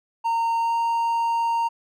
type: tone with pitch glide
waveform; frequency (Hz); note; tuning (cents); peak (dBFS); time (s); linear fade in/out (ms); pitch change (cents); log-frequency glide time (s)
triangle; 920 to 925.9; A#5 to A#5; -23 to -12; -18; 0.24-1.69; 20; +11; 0.59-0.74
effects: none